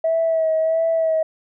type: tone with vibrato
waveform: sine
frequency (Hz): 647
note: E5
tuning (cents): -32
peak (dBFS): -15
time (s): 0.04-1.23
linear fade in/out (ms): 5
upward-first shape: sine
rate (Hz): 1.5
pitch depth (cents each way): 28
effects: tanh soft clip ceiling -11 dBFS